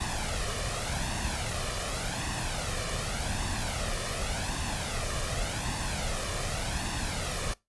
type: noise with flanger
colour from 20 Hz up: pink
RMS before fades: -32 dBFS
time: 0-7.54 s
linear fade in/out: 10 ms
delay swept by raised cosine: 1.1 to 1.71 ms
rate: 0.87 Hz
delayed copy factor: +0.55
effects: noise-tail reverb RT60 0.2 s tail -22 dB re dry + resampled to 24000 Hz